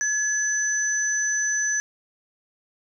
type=tone pair together; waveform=sine; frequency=1700 / 6030 Hz; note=G#6 / F#8; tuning=+40 / +32 cents; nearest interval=octave + minor seventh; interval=2192 cents; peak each=-24 dBFS; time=0.01-1.8 s; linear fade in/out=0 ms; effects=none